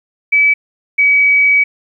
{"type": "tone pair in turn", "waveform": "sine", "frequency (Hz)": [2295, 2274], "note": ["D7", "C#7"], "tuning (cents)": [-40, 44], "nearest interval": "unison", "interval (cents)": 16, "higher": "first", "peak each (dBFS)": -7, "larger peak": "neither", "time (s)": [[0.32, 0.54], [0.98, 1.64]], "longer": "second", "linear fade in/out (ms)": 10, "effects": ["8-bit"]}